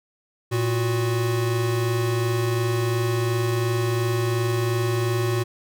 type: tone pair together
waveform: square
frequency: 114.5 / 366.3 Hz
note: A#2 / F#4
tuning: -31 / -17 cents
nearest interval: octave + minor sixth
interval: 2014 cents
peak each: -23 / -26 dBFS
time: 0.51-5.44 s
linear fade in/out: 20 ms
effects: none